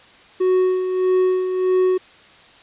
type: tone with tremolo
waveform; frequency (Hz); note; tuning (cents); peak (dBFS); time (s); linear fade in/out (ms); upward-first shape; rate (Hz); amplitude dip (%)
triangle; 370; F#4; 0; -11; 0.4-1.98; 10; sine; 1.6; 55
effects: white hiss -47 dBFS RMS until 2.62 s + resampled to 8000 Hz